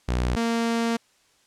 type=tone pair in turn; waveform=sawtooth; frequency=61.2 / 231.1 Hz; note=B1 / A#3; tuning=-15 / -15 cents; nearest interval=octave + major seventh; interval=2300 cents; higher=second; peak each=-18 dBFS; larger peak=neither; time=0.08-0.36 / 0.36-0.97 s; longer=second; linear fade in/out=10 ms; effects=white hiss -62 dBFS RMS until 1.46 s + low-pass 8000 Hz 12 dB/octave